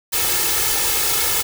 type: noise with comb filter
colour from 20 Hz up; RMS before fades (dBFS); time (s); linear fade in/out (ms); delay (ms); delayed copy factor
white; -19; 0.12-1.43; 20; 2.3; +0.9
effects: none